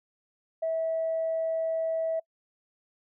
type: tone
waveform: sine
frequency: 650 Hz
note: E5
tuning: 24 cents flat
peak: -25 dBFS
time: 0.62-2.2 s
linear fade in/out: 10 ms
effects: noise-tail reverb RT60 0.1 s tail -26 dB re dry + tanh soft clip ceiling -21 dBFS